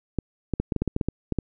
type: clicks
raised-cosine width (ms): 3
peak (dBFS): -11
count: 12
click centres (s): 0.187 / 0.537 / 0.6 / 0.722 / 0.763 / 0.82 / 0.877 / 0.964 / 1.012 / 1.086 / 1.323 / 1.387
effects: none